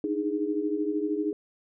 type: tone cluster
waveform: sine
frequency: 301.9 / 314.8 / 414.1 Hz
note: D4 / D#4 / G#4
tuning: +48 / +20 / -5 cents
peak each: -30 dBFS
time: 0.04-1.33 s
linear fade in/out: 2 ms
effects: none